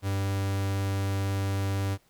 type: tone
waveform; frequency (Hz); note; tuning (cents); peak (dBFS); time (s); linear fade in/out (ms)
45% pulse; 98; G2; 0; -26; 0.02-1.98; 50
effects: pink hiss -65 dBFS RMS until 2.09 s